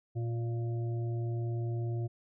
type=harmonic tone with a mistuned harmonic; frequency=117.2 Hz; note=A#2; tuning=10 cents sharp; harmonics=1 / 3 / 5 / 6; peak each=-31 / -41 / -52 / -50 dBFS; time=0.15-2.08 s; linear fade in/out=20 ms; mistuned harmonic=6; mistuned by=-20 cents; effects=none